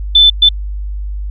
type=tone bursts at uneven times; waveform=sine; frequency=3520 Hz; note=A7; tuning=in tune; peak=-3 dBFS; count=2; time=0.15-0.3 / 0.42-0.49 s; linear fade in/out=5 ms; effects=added 50 Hz sine -18 dBFS peak until 1.3 s